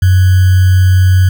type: tone with sample-and-hold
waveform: sine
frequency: 92.5 Hz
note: F#2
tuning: in tune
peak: -4 dBFS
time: 0.02-1.29 s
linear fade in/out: 5 ms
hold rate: 1575 Hz
effects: none